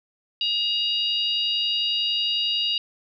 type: harmonic tone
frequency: 951 Hz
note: A#5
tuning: 34 cents sharp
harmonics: 3 / 4 / 5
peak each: -23 / -27 / -30 dBFS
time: 0.41-2.78 s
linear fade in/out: 2 ms
effects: none